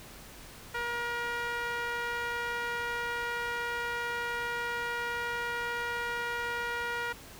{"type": "tone with band-pass filter", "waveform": "sawtooth", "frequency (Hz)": 475.3, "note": "A#4", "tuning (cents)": 34, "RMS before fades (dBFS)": -34, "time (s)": [0.74, 7.13], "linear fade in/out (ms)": 10, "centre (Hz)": 1600, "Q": 1.7, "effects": ["pink hiss -49 dBFS RMS until 7.39 s"]}